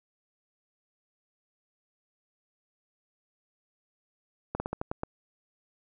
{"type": "slowing click train", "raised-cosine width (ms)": 1, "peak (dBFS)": -17, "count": 7, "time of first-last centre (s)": [4.55, 5.034], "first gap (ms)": 50, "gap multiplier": 1.19, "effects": []}